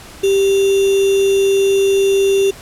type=tone with sample-and-hold; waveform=sine; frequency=392 Hz; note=G4; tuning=in tune; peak=-10 dBFS; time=0.23-2.51 s; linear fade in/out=10 ms; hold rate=3150 Hz; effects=pink hiss -37 dBFS RMS until 2.61 s + low-pass 12000 Hz 12 dB/octave